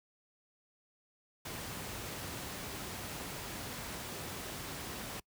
pink noise, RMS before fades -42 dBFS, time 1.45-5.2 s, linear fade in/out 5 ms, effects noise-tail reverb RT60 0.1 s tail -25 dB re dry + high-pass 60 Hz 12 dB/octave

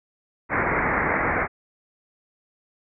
white low-pass noise, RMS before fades -23 dBFS, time 0.49-1.48 s, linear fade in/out 50 ms, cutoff 2200 Hz, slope 96 dB/octave, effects none

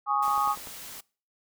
sine chord, Ab suspended fourth, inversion none, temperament equal, 830.6 / 1108.7 / 1244.5 Hz, Ab5 / Db6 / Eb6, 0 / 0 / 0 cents, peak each -27 dBFS, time 0.06-0.56 s, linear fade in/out 50 ms
white noise, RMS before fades -42 dBFS, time 0.22-1.01 s, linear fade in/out 10 ms
click train, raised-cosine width 1 ms, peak -29 dBFS, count 5, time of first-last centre 0.28-0.672 s, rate 10.2 Hz
effects noise-tail reverb RT60 0.4 s tail -24 dB re dry

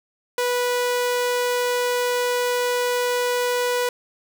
sawtooth tone, 491.1 Hz, B4, 10 cents flat, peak -16 dBFS, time 0.38-3.89 s, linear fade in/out 2 ms, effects none

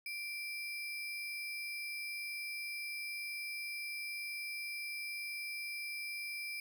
sine tone with sample-and-hold, 2349 Hz, D7, in tune, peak -39 dBFS, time 0.06-6.6 s, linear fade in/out 2 ms, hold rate 7350 Hz, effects none

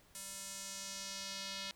square tone with band-pass filter sweep, 195 Hz, G3, 9 cents flat, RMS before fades -45 dBFS, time 0.15-1.71 s, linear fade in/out 0 ms, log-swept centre 9200 to 4000 Hz, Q 1.7, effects pink hiss -66 dBFS RMS until 1.75 s

